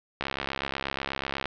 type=click train; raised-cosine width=0.3 ms; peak=-13 dBFS; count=86; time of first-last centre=0.21-1.456 s; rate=68.2 Hz; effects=low-pass 5000 Hz 12 dB/octave